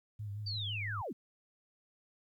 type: tone with vibrato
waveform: sine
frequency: 103.2 Hz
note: G#2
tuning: 10 cents flat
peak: -38 dBFS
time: 0.19-1.02 s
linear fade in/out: 10 ms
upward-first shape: sine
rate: 5.9 Hz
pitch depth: 52 cents each way
type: linear sweep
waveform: sine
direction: down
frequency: 4699 to 152.4 Hz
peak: -37 dBFS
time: 0.46-1.13 s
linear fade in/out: 10 ms
effects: 12-bit